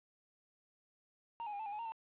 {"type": "tone with pitch steps", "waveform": "triangle", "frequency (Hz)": [927, 837, 809, 878, 811, 844, 925, 897], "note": ["A#5", "G#5", "G#5", "A5", "G#5", "G#5", "A#5", "A5"], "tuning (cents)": [-10, 13, -46, -4, -41, 28, -14, 33], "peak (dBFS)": -38, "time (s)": [1.4, 1.92], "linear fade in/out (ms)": 0, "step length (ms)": 65, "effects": ["resampled to 8000 Hz", "11-bit"]}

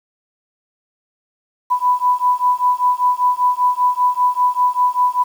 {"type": "beating tone pair", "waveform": "sine", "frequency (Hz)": [990, 995.1], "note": ["B5", "B5"], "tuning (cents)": [4, 13], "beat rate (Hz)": 5.1, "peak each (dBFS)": -16, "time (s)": [1.7, 5.24], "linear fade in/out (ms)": 20, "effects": ["7-bit"]}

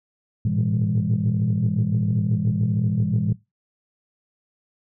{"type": "tone cluster", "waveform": "sine", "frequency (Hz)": [106.7, 114.1, 120, 163.5, 201.5], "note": ["G#2", "A#2", "B2", "E3", "G3"], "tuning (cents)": [47, -37, -49, -14, 48], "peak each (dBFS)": -25, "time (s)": [0.45, 3.33], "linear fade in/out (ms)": 5, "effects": ["noise-tail reverb RT60 0.2 s tail -17 dB re dry", "tanh soft clip ceiling -12 dBFS"]}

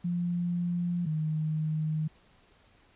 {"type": "tone pair in turn", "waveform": "sine", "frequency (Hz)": [174.61, 155.56], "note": ["F3", "D#3"], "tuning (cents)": [0, 0], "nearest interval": "major second", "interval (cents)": 200, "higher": "first", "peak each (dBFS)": -27, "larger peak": "neither", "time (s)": [[0.04, 1.06], [1.06, 2.08]], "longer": "neither", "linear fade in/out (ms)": 10, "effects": ["pink hiss -62 dBFS RMS until 2.95 s", "resampled to 8000 Hz"]}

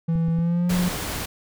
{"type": "tone with pitch glide", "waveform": "triangle", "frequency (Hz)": [165.2, 179.11], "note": ["E3", "F3"], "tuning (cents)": [4, 44], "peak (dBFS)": -17, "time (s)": [0.08, 0.89], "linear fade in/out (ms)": 10, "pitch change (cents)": 140, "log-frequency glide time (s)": [0.33, 0.74]}
{"type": "clicks", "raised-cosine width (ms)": 5, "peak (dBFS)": -19, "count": 3, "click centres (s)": [0.156, 0.285, 0.388]}
{"type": "noise", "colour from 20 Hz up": "pink", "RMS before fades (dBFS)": -29, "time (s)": [0.69, 1.26], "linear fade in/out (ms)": 10}
{"effects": []}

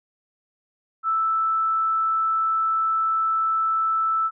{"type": "tone", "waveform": "sine", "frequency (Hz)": 1318.5, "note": "E6", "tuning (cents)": 0, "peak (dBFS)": -19, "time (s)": [1.03, 4.31], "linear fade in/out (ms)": 50, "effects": []}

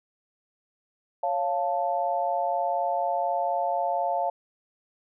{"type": "chord", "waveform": "sine", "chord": "Db augmented", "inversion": "none", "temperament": "equal", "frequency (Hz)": [554.4, 698.5, 880], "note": ["Db5", "F5", "A5"], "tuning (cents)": [0, 0, 0], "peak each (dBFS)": [-30, -26, -29], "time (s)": [1.23, 4.3], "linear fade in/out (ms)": 5, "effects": []}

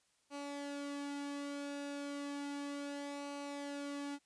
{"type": "tone with flanger", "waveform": "sawtooth", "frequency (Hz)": 284.8, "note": "C#4", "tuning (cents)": 47, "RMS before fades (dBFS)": -43, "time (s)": [0.3, 4.19], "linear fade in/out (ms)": 50, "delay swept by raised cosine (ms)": [0.57, 2.57], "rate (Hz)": 0.33, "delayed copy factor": -0.5, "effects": ["white hiss -75 dBFS RMS until 4.25 s", "resampled to 22050 Hz"]}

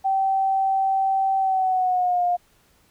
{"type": "tone with pitch glide", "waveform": "sine", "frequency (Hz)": [773, 708.8], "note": ["G5", "F5"], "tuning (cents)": [-24, 25], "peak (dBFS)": -18, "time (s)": [0.04, 2.37], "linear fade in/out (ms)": 20, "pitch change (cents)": -151, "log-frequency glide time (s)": [1.38, 2.24], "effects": ["pink hiss -60 dBFS RMS until 2.9 s"]}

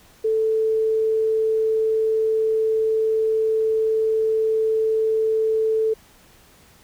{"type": "tone", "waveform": "sine", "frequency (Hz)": 440.5, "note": "A4", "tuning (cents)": 2, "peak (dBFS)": -17, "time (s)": [0.24, 5.94], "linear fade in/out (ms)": 10, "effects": ["pink hiss -52 dBFS RMS until 6.83 s"]}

